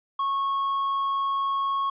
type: tone with tanh clipping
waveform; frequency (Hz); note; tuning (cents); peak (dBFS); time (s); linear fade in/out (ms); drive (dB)
sine; 1099; C#6; -15; -24; 0.19-1.9; 5; 4
effects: resampled to 8000 Hz